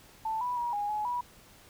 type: tone with pitch steps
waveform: sine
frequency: 883 / 985 / 956 / 822 / 845 / 974 Hz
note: A5 / B5 / A#5 / G#5 / G#5 / B5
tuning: +6 / -5 / +43 / -18 / +30 / -24 cents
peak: -29 dBFS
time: 0.25-1.21 s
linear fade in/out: 5 ms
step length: 160 ms
effects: pink hiss -56 dBFS RMS until 1.69 s